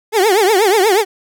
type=tone with vibrato; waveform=30% pulse; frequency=405.7 Hz; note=G#4; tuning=41 cents flat; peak=-7 dBFS; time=0.12-1.05 s; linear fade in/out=50 ms; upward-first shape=triangle; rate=8.3 Hz; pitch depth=240 cents each way; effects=none